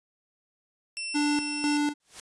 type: tone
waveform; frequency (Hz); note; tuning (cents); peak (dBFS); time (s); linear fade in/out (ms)
15% pulse; 2700; E7; +41; -24; 0.97-1.77; 0
type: tone with tremolo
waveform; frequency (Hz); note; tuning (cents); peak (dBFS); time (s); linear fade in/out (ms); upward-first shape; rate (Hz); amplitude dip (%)
square; 293.7; D4; 0; -24; 1.14-1.94; 20; square; 2; 65
type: noise with exponential growth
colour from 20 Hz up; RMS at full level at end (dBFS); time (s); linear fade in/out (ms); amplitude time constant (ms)
white; -38; 2-2.2; 2; 43
effects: resampled to 22050 Hz